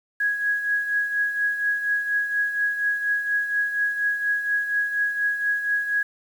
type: tone with tremolo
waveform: sine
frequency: 1661.2 Hz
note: G#6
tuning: in tune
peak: -18 dBFS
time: 0.2-6.03 s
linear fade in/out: 5 ms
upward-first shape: triangle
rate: 4.2 Hz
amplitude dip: 65%
effects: 8-bit